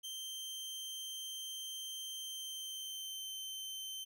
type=tone with pitch glide; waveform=sawtooth; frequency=3136 to 3098 Hz; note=G7 to G7; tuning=0 to -21 cents; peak=-39 dBFS; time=0.03-4.05 s; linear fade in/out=20 ms; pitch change=-21 cents; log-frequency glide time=2.17-3.36 s; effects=none